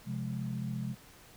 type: chord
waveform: sine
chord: F minor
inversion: second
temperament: just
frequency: 130.96 / 174.61 / 209.5 Hz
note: C3 / F3 / Ab3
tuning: +2 / 0 / +15 cents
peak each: -36 / -40 / -38 dBFS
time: 0.05-0.96 s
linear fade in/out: 50 ms
effects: pink hiss -56 dBFS RMS until 1.36 s